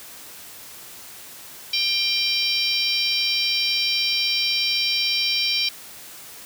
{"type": "harmonic tone with a mistuned harmonic", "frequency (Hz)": 784, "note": "G5", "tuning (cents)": 0, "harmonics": [3, 4, 5, 6, 7], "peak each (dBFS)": [-26, -26, -26, -26, -26], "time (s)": [1.73, 5.69], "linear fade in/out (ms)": 5, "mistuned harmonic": 3, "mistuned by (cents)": 26, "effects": ["white hiss -41 dBFS RMS until 6.45 s", "high-pass 60 Hz 12 dB/octave"]}